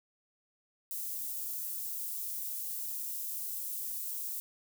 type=high-pass noise; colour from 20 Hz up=white; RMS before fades=-38 dBFS; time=0.91-4.4 s; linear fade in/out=0 ms; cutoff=11000 Hz; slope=12 dB/octave; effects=none